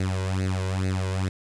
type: tone with flanger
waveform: sawtooth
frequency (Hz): 94.2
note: F#2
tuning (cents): +32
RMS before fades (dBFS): -26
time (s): 0-1.29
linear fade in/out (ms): 5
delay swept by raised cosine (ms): 0.46 to 2.06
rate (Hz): 2.3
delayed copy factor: +0.8
effects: resampled to 22050 Hz + 8-bit